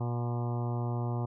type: harmonic tone with a mistuned harmonic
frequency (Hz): 120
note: B2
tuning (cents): -49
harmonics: 1 / 2 / 3 / 4 / 5 / 6 / 7 / 8 / 9 / 10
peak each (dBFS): -30 / -40 / -41 / -46 / -47 / -44 / -46 / -48 / -48 / -52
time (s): 0-1.26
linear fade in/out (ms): 10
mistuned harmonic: 9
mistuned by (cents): -42
effects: none